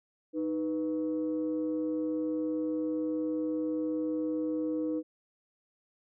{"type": "tone pair together", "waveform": "sine", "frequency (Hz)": [311.1, 493.9], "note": ["D#4", "B4"], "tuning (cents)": [0, 0], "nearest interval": "minor sixth", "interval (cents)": 800, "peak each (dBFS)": [-29, -34], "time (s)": [0.33, 5.03], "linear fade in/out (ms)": 50, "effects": ["tanh soft clip ceiling -23 dBFS"]}